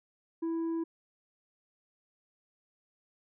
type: tone with tanh clipping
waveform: sine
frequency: 329.7 Hz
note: E4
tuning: in tune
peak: -31 dBFS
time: 0.42-0.84 s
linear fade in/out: 10 ms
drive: 4 dB
effects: none